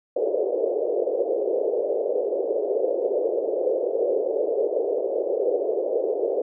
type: band-pass noise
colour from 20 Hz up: pink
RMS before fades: -24 dBFS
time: 0.16-6.42 s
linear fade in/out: 5 ms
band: 400 to 570 Hz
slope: 48 dB/octave
effects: none